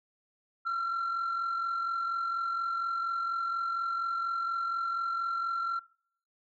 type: tone pair together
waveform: sine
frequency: 1321 / 1365.2 Hz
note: E6 / F6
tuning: +3 / -40 cents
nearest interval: minor second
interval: 57 cents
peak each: -37 / -27 dBFS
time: 0.65-5.8 s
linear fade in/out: 20 ms
effects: noise-tail reverb RT60 0.6 s tail -25 dB re dry + tanh soft clip ceiling -27 dBFS